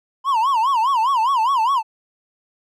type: tone with vibrato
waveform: triangle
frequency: 991 Hz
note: B5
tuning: 6 cents sharp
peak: -13 dBFS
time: 0.24-1.83 s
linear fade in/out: 50 ms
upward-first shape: sine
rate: 4.9 Hz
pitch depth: 220 cents each way
effects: none